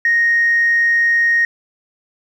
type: tone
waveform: sine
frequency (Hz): 1864.7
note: A#6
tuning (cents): 0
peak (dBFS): -10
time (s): 0.05-1.45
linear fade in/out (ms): 2
effects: tanh soft clip ceiling -7 dBFS + 8-bit